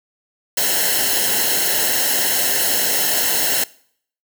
white noise with comb filter, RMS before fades -18 dBFS, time 0.57-3.64 s, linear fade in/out 5 ms, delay 0.84 ms, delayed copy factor -0.8, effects noise-tail reverb RT60 0.6 s tail -22 dB re dry

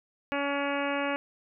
harmonic tone, 282.4 Hz, C#4, 32 cents sharp, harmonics 1 / 2 / 3 / 4 / 5 / 6 / 7 / 8 / 9 / 10, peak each -33 / -32 / -36 / -37 / -38 / -38 / -43 / -39 / -40 / -42 dBFS, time 0.32-1.16 s, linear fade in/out 0 ms, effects none

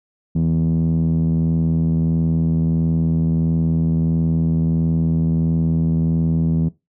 5% pulse tone with low-pass filter, 81.5 Hz, E2, 19 cents flat, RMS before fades -18 dBFS, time 0.35-6.69 s, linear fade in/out 10 ms, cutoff 190 Hz, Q 5.7, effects noise-tail reverb RT60 0.2 s tail -18 dB re dry

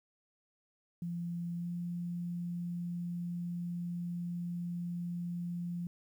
sine tone with pitch glide, 171.9 to 173.9 Hz, F3 to F3, -27 to -7 cents, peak -35 dBFS, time 1.02-5.87 s, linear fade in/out 2 ms, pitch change +20 cents, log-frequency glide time 1.57-1.68 s, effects 11-bit

